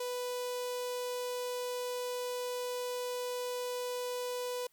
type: tone with notch filter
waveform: sawtooth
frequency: 494.7 Hz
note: B4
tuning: 3 cents sharp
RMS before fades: -37 dBFS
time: 0-4.67 s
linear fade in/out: 5 ms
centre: 1700 Hz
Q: 1.1
effects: white hiss -71 dBFS RMS until 4.72 s